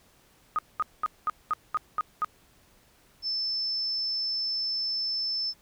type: tone bursts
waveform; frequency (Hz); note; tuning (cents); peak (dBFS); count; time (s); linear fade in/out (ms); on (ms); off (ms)
sine; 1244.5; D#6; 0; -23; 8; 0.56-2.246; 0; 27; 210
type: tone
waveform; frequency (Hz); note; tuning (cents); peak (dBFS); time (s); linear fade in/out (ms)
sine; 5280; E8; +2; -27; 3.22-5.54; 50
effects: pink hiss -61 dBFS RMS until 5.61 s

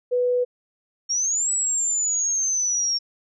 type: tone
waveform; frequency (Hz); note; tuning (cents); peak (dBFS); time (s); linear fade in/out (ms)
sine; 493.9; B4; 0; -18; 0.11-0.45; 20
type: exponential two-way sweep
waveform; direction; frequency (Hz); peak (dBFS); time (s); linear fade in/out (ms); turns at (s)
sine; up then down; 5500 to 7902 to 5500; -20; 1.09-2.99; 20; 1.52
effects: none

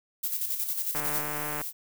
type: noise with tremolo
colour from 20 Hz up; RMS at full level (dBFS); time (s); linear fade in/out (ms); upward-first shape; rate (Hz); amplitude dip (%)
violet; -29; 0.23-1.22; 10; square; 11; 50
type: click train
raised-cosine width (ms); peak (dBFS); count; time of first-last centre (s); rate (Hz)
0.5; -20; 100; 0.95-1.614; 149
type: noise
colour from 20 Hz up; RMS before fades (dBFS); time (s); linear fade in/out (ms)
violet; -35; 1.06-1.73; 50
effects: none

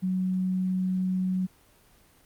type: tone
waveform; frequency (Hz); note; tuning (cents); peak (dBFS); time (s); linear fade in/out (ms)
sine; 185.5; F#3; +5; -24; 0.02-1.47; 20
effects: pink hiss -59 dBFS RMS until 2.25 s + Opus 24 kbps

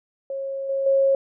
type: tone with level steps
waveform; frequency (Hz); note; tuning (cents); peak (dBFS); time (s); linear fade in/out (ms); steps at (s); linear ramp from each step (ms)
sine; 544; C#5; -33; -26 / -21 / -15; 0.3-1.15; 2; 0.69 / 0.86; 5
effects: none

